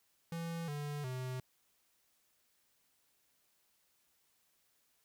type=tone with pitch steps; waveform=square; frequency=167.1 / 146.31 / 128.11 Hz; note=E3 / D3 / C3; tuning=+24 / -6 / -36 cents; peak=-39 dBFS; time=0.32-1.4 s; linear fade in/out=2 ms; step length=360 ms; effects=white hiss -75 dBFS RMS until 5.04 s